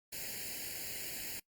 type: noise with comb filter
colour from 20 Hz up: white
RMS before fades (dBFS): -42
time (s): 0.12-1.4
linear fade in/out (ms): 10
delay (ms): 0.42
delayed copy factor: +0.95
effects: noise-tail reverb RT60 0.1 s tail -21 dB re dry + Opus 48 kbps